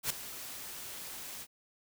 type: noise with ADSR envelope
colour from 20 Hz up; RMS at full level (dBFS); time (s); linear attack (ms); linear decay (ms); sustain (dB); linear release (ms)
white; -30; 0.03-1.47; 72; 4; -14; 53
effects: none